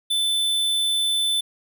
square tone, 3520 Hz, A7, in tune, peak -20 dBFS, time 0.1-1.41 s, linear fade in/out 10 ms, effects none

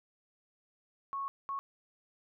sine tone bursts at uneven times, 1102 Hz, C#6, 11 cents flat, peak -34 dBFS, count 2, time 1.13-1.28 / 1.49-1.59 s, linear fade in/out 0 ms, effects none

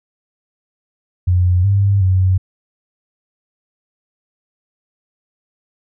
sine tone with pitch steps, 90 / 99.5 / 93.3 Hz, F#2 / G2 / F#2, -47 / +26 / +15 cents, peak -10 dBFS, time 1.27-2.38 s, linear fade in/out 10 ms, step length 370 ms, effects none

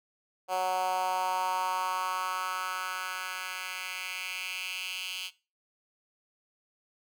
10% pulse tone with high-pass filter sweep, 185 Hz, F#3, in tune, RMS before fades -33 dBFS, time 0.48-5.31 s, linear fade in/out 50 ms, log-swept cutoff 660 to 3100 Hz, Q 3.1, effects noise-tail reverb RT60 0.3 s tail -19 dB re dry

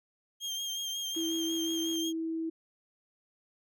30% pulse tone with vibrato, 3205 Hz, G7, 38 cents sharp, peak -31 dBFS, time 0.4-2.13 s, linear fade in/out 50 ms, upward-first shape sine, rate 5.5 Hz, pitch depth 28 cents each way
click train, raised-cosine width 0.3 ms, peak -38 dBFS, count 59, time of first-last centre 1.15-1.957 s, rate 71.9 Hz
sine tone with pitch glide, 327.4 to 325.1 Hz, E4 to E4, -12 to -24 cents, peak -31 dBFS, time 1.16-2.5 s, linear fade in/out 10 ms, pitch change -12 cents, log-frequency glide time 1.96-2.1 s
effects none

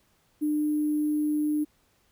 sine tone with sample-and-hold, 300.4 Hz, D4, 39 cents sharp, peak -23 dBFS, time 0.41-1.65 s, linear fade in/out 20 ms, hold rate 11025 Hz, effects pink hiss -67 dBFS RMS until 2.11 s

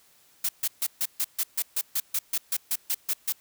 blue noise bursts, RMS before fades -26 dBFS, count 16, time 0.44-3.324 s, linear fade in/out 5 ms, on 49 ms, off 140 ms, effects white hiss -60 dBFS RMS until 3.4 s

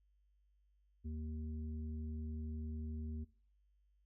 harmonic tone, 77.78 Hz, D#2, in tune, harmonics 1 / 3 / 5, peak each -41 / -47 / -60 dBFS, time 1.04-3.25 s, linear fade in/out 20 ms, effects noise-tail reverb RT60 0.4 s tail -20 dB re dry + added 50 Hz sine -70 dBFS peak until 4.05 s

